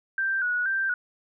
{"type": "tone with vibrato", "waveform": "sine", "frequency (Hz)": 1515, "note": "F#6", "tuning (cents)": 40, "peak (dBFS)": -23, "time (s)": [0.18, 0.94], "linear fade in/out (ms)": 2, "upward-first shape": "square", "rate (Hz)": 2.1, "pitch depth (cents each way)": 62, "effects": []}